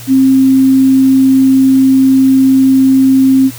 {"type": "tone", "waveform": "sine", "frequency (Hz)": 265.2, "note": "C4", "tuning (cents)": 23, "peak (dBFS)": -4, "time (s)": [0.07, 3.51], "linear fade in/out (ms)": 50, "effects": ["added 119 Hz sine -29 dBFS peak until 3.58 s", "white hiss -31 dBFS RMS until 3.58 s"]}